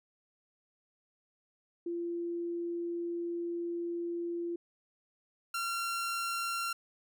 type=tone pair in turn; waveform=sine / sawtooth; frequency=342.9 / 1371.6 Hz; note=F4 / F6; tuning=-32 / -32 cents; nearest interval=2 octaves; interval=2400 cents; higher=second; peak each=-33 / -29 dBFS; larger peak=second; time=1.86-4.56 / 5.54-6.73 s; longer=first; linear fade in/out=5 ms; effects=none